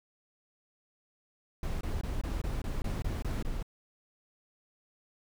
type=noise bursts; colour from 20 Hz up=brown; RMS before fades=-33 dBFS; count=10; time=1.63-3.628 s; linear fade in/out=2 ms; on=180 ms; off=22 ms; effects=none